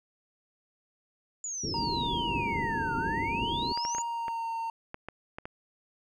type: exponential two-way sweep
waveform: sine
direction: down then up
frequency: 7060 to 1371 to 7060 Hz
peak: -33 dBFS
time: 1.44-4.02 s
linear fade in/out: 2 ms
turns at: 2.96 s
type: low-pass noise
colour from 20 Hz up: white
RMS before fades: -35 dBFS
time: 1.63-3.73 s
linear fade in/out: 10 ms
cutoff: 420 Hz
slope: 48 dB/octave
type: tone with vibrato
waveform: triangle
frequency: 928 Hz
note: A#5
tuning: 8 cents flat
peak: -29 dBFS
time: 1.74-4.7 s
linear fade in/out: 2 ms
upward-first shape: sine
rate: 0.61 Hz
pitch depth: 29 cents each way
type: clicks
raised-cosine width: 0.5 ms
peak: -23 dBFS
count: 9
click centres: 3.775 / 3.851 / 3.949 / 3.983 / 4.282 / 4.944 / 5.086 / 5.385 / 5.455 s
effects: none